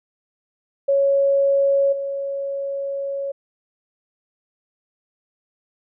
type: tone with level steps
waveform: sine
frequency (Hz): 554.4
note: C#5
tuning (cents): 0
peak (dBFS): -14 / -23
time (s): 0.88-3.32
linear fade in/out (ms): 10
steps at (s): 1.92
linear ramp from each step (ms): 10
effects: none